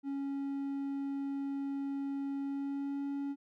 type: tone with pitch glide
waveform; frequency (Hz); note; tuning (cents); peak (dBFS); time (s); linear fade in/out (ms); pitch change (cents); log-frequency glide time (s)
triangle; 277.2 to 280.4; C#4 to C#4; 0 to +20; -32; 0.03-3.36; 50; +20; 2.41-3.04
effects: none